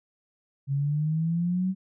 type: exponential sweep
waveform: sine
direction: up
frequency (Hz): 136.2 to 191.2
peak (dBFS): -23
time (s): 0.67-1.75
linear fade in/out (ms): 50
effects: none